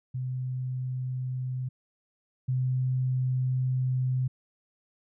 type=tone pair in turn; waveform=sine; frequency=128 / 128.47 Hz; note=C3 / C3; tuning=-38 / -31 cents; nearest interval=unison; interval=7 cents; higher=second; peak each=-29 / -24 dBFS; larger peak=second; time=0.14-1.69 / 2.48-4.28 s; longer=second; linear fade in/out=10 ms; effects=none